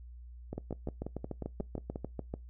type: two click trains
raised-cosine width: 2 ms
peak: -23 / -24 dBFS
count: 13 / 9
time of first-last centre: 0.58-2.34 / 0.53-1.959 s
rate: 6.82 / 5.6 Hz
effects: noise-tail reverb RT60 0.2 s tail -23 dB re dry + added 60 Hz sine -46 dBFS peak until 2.49 s